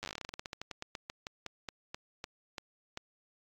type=slowing click train; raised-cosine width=0.2 ms; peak=-22 dBFS; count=29; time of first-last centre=0.03-2.974 s; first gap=9 ms; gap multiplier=1.15; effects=AAC 64 kbps